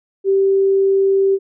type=tone; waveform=sine; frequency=389.6 Hz; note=G4; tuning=11 cents flat; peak=-11 dBFS; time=0.24-1.39 s; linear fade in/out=50 ms; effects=none